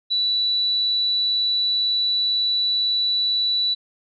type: tone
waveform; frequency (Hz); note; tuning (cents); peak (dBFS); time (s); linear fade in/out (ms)
sine; 3951; B7; 0; -18; 0.1-3.75; 20
effects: none